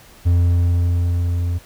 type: tone with level ramp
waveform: triangle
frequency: 87 Hz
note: F2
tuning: 6 cents flat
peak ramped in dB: -9 to -16 dBFS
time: 0.25-1.59 s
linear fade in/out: 20 ms
effects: pink hiss -46 dBFS RMS until 1.65 s